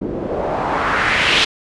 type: noise with low-pass filter sweep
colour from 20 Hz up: white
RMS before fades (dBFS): -18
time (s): 0.01-1.45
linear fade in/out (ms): 10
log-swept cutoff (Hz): 310 to 3500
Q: 2.1
effects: resampled to 24000 Hz